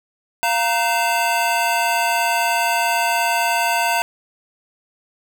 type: tone cluster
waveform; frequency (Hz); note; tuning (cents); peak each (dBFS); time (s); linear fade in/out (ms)
square; 695 / 932 / 1527 / 2635; F5 / A#5 / G6 / E7; -9 / -1 / -46 / -1; -22 / -21 / -26 / -25; 0.43-4.02; 0
effects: 8-bit

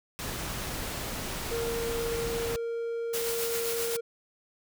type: noise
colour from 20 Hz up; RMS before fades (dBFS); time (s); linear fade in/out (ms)
pink; -35; 0.19-2.56; 0
type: tone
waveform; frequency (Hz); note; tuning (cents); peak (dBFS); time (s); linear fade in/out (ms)
triangle; 464.1; A#4; -8; -28; 1.51-4.01; 10
type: noise with tremolo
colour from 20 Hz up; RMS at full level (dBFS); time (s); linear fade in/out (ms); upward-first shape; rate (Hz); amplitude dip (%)
white; -32; 3.13-3.97; 10; triangle; 7.6; 40
effects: none

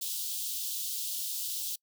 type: high-pass noise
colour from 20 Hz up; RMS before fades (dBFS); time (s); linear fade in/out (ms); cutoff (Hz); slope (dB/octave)
white; -35; 0.01-1.76; 10; 3100; 48
effects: noise-tail reverb RT60 0.1 s tail -26 dB re dry

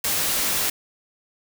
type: noise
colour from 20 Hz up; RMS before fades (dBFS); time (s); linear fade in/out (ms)
white; -23; 0.04-0.7; 5
effects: none

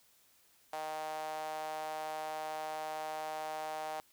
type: tone with high-pass filter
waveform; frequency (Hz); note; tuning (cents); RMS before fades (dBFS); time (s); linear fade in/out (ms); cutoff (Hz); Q
sawtooth; 155.56; D#3; 0; -40; 0.73-4; 0; 720; 5.7
effects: white hiss -67 dBFS RMS until 4.12 s

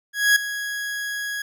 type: tone with ADSR envelope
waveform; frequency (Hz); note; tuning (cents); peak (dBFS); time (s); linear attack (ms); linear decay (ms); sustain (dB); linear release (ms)
40% pulse; 1661.2; G#6; 0; -11; 0.13-1.42; 230; 5; -14; 4
effects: none

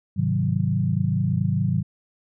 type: chord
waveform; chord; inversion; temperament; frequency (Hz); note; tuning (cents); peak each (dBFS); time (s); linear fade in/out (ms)
sine; Ab dominant seventh; none; equal; 103.83 / 130.81 / 155.56 / 185; Ab2 / C3 / Eb3 / Gb3; 0 / 0 / 0 / 0; -25; 0.16-1.83; 20
effects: none

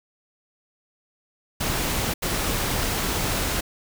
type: noise bursts at uneven times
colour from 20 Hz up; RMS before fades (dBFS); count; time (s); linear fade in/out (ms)
pink; -25; 2; 1.6-2.14 / 2.22-3.61; 10
effects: none

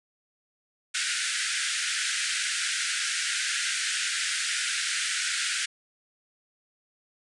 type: band-pass noise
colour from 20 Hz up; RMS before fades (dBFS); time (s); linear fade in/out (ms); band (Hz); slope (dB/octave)
pink; -29; 0.94-5.66; 10; 1400 to 9800; 96
effects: none

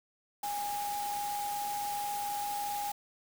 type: tone in noise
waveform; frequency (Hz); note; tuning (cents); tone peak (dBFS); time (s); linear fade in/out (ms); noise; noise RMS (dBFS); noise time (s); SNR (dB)
sine; 820; G#5; -22; -33; 0.43-2.92; 5; white; -42; 0.43-2.92; +6
effects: none

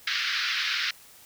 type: band-pass noise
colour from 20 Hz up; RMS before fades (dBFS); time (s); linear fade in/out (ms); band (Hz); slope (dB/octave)
pink; -28; 0.07-0.91; 5; 1400 to 5200; 48
effects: white hiss -52 dBFS RMS until 1.25 s

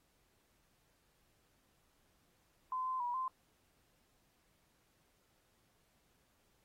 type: tone with pitch steps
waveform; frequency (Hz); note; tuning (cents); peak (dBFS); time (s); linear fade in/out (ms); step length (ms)
sine; 1026 / 1032 / 968 / 1037; C6 / C6 / B5 / C6; -34 / -24 / -35 / -16; -35; 2.72-3.28; 2; 140
effects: pink hiss -75 dBFS RMS until 6.64 s + AAC 48 kbps

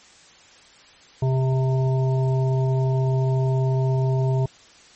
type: harmonic tone with a mistuned harmonic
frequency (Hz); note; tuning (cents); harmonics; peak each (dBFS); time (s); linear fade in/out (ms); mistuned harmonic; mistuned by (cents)
130.81; C3; 0; 1 / 3 / 5 / 7; -18 / -28 / -32 / -35; 1.22-4.46; 5; 3; +21
effects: white hiss -50 dBFS RMS until 4.95 s + MP3 32 kbps

